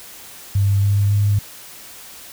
sine tone with pitch steps, 99.5 / 100.95 / 102.42 Hz, G2 / G#2 / G#2, +26 / -49 / -24 cents, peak -13 dBFS, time 0.55-1.39 s, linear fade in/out 5 ms, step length 280 ms, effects white hiss -39 dBFS RMS until 2.32 s

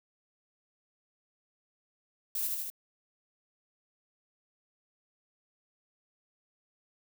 violet noise with echo, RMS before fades -33 dBFS, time 2.35-2.47 s, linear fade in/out 2 ms, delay 77 ms, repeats 3, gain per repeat -2 dB, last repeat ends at 2.701 s, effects none

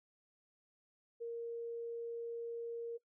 sine tone, 466.2 Hz, A#4, in tune, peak -39 dBFS, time 1.2-2.98 s, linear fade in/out 20 ms, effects noise-tail reverb RT60 0.1 s tail -20 dB re dry

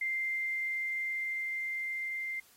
sine tone with level ramp, 2093 Hz, C7, in tune, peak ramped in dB -30 to -34 dBFS, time 0.01-2.4 s, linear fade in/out 5 ms, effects white hiss -62 dBFS RMS until 2.56 s + AAC 48 kbps

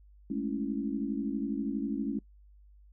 sine chord, A major seventh, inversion third, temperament equal, 207.7 / 220 / 277.2 / 329.6 Hz, G#3 / A3 / C#4 / E4, 0 / 0 / 0 / 0 cents, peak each -36 / -36 / -33 / -39 dBFS, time 0.3-2.19 s, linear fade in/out 5 ms, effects noise-tail reverb RT60 0.1 s tail -23 dB re dry + added 50 Hz sine -54 dBFS peak until 2.92 s

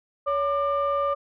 sine tone pair together, 564 / 1195 Hz, C#5 / D6, +30 / +30 cents, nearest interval octave + minor second, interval 1300 cents, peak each -23 / -23 dBFS, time 0.26-1.15 s, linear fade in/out 20 ms, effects tanh soft clip ceiling -17 dBFS

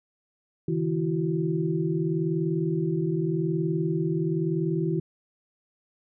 sine tone cluster, 141.1 / 160.6 / 334.7 / 375.6 Hz, C#3 / E3 / E4 / F#4, +31 / -45 / +26 / +26 cents, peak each -35 / -26 / -29 / -30 dBFS, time 0.68-5 s, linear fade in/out 5 ms, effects none

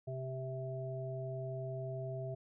harmonic tone, 130.81 Hz, C3, in tune, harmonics 1 / 3 / 5, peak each -40 / -46 / -43 dBFS, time 0.07-2.35 s, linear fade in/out 10 ms, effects none

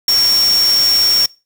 sine tone in noise, 5510 Hz, F8, 24 cents flat, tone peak -10 dBFS, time 0.08-1.26 s, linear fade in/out 2 ms, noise white, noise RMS -22 dBFS, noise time 0.08-1.26 s, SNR +9 dB, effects noise-tail reverb RT60 0.3 s tail -24 dB re dry

